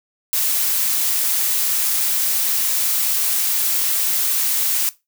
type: noise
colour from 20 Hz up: blue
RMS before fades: -19 dBFS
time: 0.33-4.89 s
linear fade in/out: 0 ms
effects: noise-tail reverb RT60 0.2 s tail -17 dB re dry